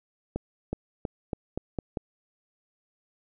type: accelerating click train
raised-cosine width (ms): 2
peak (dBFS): -16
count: 7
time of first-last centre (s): 0.36-1.972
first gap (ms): 370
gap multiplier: 0.87
effects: none